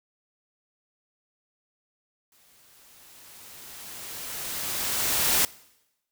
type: noise with exponential growth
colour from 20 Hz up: white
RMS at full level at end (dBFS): -21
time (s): 2.32-5.45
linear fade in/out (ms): 2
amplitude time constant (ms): 680
effects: noise-tail reverb RT60 0.9 s tail -22 dB re dry